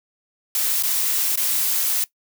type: noise with dropouts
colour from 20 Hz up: blue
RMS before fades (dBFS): -21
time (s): 0.55-2.04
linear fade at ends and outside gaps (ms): 1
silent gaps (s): 0.825-0.835 / 1.357-1.374
effects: noise-tail reverb RT60 0.1 s tail -19 dB re dry